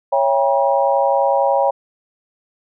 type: chord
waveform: sine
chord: C# diminished seventh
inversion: none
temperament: just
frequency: 554.4 / 665.2 / 798.3 / 957.9 Hz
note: C#5 / E5 / G5 / Bb5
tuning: 0 / +16 / +31 / +47 cents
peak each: -16 / -22 / -18 / -20 dBFS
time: 0.12-1.71 s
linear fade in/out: 10 ms
effects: none